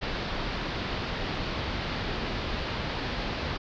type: low-pass noise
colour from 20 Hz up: pink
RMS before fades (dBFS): -32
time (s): 0.01-3.58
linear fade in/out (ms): 20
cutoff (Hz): 4800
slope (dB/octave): 48
effects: none